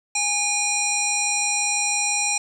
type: harmonic tone with a mistuned harmonic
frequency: 814 Hz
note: G#5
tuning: 35 cents flat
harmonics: 1 / 3 / 5 / 7 / 9 / 10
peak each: -29 / -25 / -31 / -26 / -27 / -28 dBFS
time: 0.15-2.38 s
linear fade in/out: 5 ms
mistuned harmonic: 1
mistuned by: +18 cents
effects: 8-bit